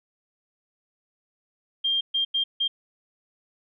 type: tone bursts at uneven times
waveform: sine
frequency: 3196 Hz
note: G7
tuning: 33 cents sharp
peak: -21 dBFS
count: 4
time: 1.84-2.01 / 2.14-2.25 / 2.34-2.44 / 2.6-2.68 s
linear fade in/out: 10 ms
effects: none